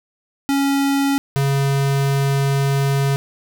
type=tone pair in turn; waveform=square; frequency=277.5 / 138.41 Hz; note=C#4 / C#3; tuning=+2 / -2 cents; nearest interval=octave; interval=1204 cents; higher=first; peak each=-16 dBFS; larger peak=neither; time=0.49-1.18 / 1.36-3.16 s; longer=second; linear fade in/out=0 ms; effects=none